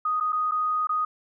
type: tone with dropouts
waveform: sine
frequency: 1244.5 Hz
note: D#6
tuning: in tune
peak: -22 dBFS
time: 0.05-1.05 s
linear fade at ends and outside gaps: 5 ms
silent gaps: 0.201-0.207 / 0.323-0.328 / 0.512-0.518 / 0.871-0.892 s
effects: none